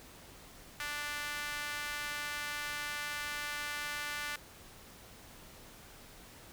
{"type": "tone with high-pass filter", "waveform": "sawtooth", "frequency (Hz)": 293.7, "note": "D4", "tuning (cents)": 0, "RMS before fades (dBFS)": -39, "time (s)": [0.8, 4.36], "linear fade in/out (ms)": 2, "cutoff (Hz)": 1600, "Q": 1.7, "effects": ["pink hiss -54 dBFS RMS until 6.52 s"]}